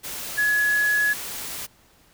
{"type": "tone in noise", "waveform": "sine", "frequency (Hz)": 1689, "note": "G#6", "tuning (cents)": 29, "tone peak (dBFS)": -18, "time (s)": [0.37, 1.14], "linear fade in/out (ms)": 20, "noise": "white", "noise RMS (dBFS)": -33, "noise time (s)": [0.03, 1.67], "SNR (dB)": 12, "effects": ["pink hiss -57 dBFS RMS until 2.13 s"]}